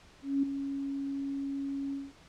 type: tone with ADSR envelope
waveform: sine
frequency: 276.8 Hz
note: C#4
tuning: 2 cents flat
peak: -23 dBFS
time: 0.22-2.13 s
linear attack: 210 ms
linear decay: 6 ms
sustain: -9 dB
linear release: 200 ms
effects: pink hiss -57 dBFS RMS until 2.28 s + low-pass 6000 Hz 12 dB/octave